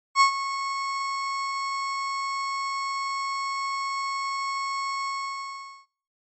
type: tone with ADSR envelope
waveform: 35% pulse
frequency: 1097 Hz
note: C#6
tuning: 18 cents flat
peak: -12 dBFS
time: 0.15-5.86 s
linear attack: 59 ms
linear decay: 97 ms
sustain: -14 dB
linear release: 810 ms
effects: noise-tail reverb RT60 0.5 s tail -21 dB re dry + MP3 32 kbps